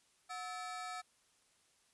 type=ring-modulated tone; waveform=35% pulse; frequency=1014 Hz; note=B5; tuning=45 cents sharp; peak=-37 dBFS; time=0.29-1.02 s; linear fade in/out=20 ms; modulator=284 Hz; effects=white hiss -72 dBFS RMS until 1.93 s + resampled to 24000 Hz